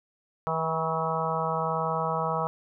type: harmonic tone with a mistuned harmonic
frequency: 161.7 Hz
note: E3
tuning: 33 cents flat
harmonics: 1 / 3 / 4 / 5 / 6 / 7 / 8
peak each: -33 / -33 / -33 / -33 / -33 / -33 / -33 dBFS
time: 0.47-2.47 s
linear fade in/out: 0 ms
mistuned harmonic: 7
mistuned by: -31 cents
effects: none